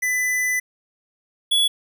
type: tone pair in turn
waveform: square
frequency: 2000 / 3388 Hz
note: B6 / G#7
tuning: +21 / +34 cents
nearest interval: major sixth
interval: 913 cents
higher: second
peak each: -20 / -16 dBFS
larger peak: second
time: 0.02-0.6 / 1.51-1.68 s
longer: first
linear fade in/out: 10 ms
effects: none